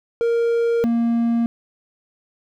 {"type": "tone pair in turn", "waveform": "triangle", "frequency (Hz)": [466.2, 233.1], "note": ["A#4", "A#3"], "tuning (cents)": [0, 0], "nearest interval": "octave", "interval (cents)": 1200, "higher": "first", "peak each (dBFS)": -14, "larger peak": "neither", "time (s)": [[0.21, 0.84], [0.84, 1.46]], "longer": "first", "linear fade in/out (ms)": 0, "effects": []}